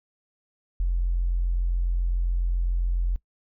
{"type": "tone with tanh clipping", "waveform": "triangle", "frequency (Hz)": 43.65, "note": "F1", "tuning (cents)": 0, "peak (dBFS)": -21, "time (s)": [0.8, 3.16], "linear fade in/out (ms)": 0, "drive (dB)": 4, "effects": ["noise-tail reverb RT60 0.1 s tail -21 dB re dry"]}